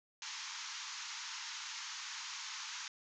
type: band-pass noise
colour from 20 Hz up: white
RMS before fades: -45 dBFS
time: 0.22-2.88 s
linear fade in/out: 2 ms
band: 860 to 6900 Hz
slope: 96 dB/octave
effects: none